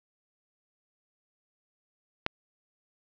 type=click; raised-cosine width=0.3 ms; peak=-10 dBFS; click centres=2.264 s; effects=low-pass 5000 Hz 12 dB/octave